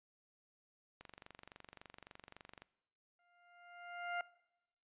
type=click train; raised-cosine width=0.3 ms; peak=-36 dBFS; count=39; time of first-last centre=1.01-2.62 s; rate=23.6 Hz
type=tone with exponential growth; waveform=20% pulse; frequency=701 Hz; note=F5; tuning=6 cents sharp; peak=-31 dBFS; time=3.19-4.21 s; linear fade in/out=2 ms; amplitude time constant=220 ms
effects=noise-tail reverb RT60 0.9 s tail -21 dB re dry + resampled to 8000 Hz